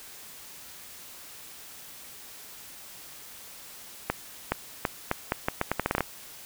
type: accelerating click train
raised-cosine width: 0.5 ms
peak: -9 dBFS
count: 14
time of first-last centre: 4.1-6.007 s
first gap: 420 ms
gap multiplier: 0.79
effects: white hiss -46 dBFS RMS until 6.45 s